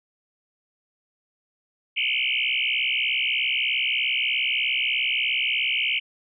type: tone with frequency modulation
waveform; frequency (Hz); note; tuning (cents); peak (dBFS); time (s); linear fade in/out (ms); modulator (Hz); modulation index
sine; 2637; E7; 0; -21; 1.96-6; 20; 63.2; 6.9
effects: none